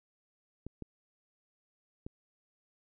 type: clicks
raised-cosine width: 3 ms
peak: -28 dBFS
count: 3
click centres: 0.666 / 0.823 / 2.065 s
effects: none